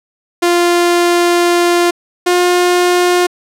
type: tone pair in turn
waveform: sawtooth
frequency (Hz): 348.2 / 356.1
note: F4 / F4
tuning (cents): -5 / +34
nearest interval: unison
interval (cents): 39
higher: second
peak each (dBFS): -5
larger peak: neither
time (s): 0.42-1.91 / 2.26-3.27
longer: first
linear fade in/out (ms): 10
effects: low-pass 12000 Hz 12 dB/octave